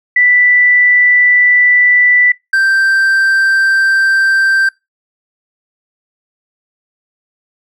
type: tone pair in turn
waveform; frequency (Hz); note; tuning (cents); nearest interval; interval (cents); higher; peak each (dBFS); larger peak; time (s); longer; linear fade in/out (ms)
sine / triangle; 1975.5 / 1568; B6 / G6; 0 / 0; major third; 400; first; -6; neither; 0.16-2.32 / 2.53-4.69; neither; 5
effects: noise-tail reverb RT60 0.2 s tail -22 dB re dry